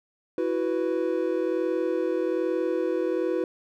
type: chord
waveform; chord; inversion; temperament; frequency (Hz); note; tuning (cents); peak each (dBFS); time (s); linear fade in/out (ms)
triangle; E suspended second; none; just; 329.6 / 370.8 / 494.4; E4 / F#4 / B4; 0 / +4 / +2; -26; 0.38-3.44; 2
effects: none